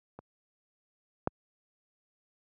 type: clicks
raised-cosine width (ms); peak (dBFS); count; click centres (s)
1; -30 / -13; 2; 0.19 / 1.274
effects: high-pass 80 Hz 12 dB/octave